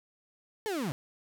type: linear sweep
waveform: 35% pulse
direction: down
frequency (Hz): 451 to 119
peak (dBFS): -29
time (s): 0.66-0.92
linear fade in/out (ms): 0
effects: none